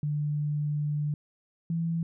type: tone pair in turn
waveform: sine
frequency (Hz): 148.2 / 166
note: D3 / E3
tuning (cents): +16 / +12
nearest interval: major second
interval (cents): 196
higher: second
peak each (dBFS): -26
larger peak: neither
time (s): 0.03-1.14 / 1.7-2.03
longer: first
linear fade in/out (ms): 2
effects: none